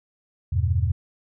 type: chord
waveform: sine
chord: E minor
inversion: none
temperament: equal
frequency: 82.41 / 98 / 123.47 Hz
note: E2 / G2 / B2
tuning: 0 / 0 / 0 cents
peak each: -22 / -23 / -26 dBFS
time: 0.52-0.92 s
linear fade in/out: 10 ms
effects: none